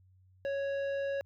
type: tone with tanh clipping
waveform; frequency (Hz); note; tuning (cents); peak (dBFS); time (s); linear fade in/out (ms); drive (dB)
sine; 554.4; C#5; 0; -33; 0.45-1.21; 0; 11
effects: added 93 Hz sine -60 dBFS peak until 1.25 s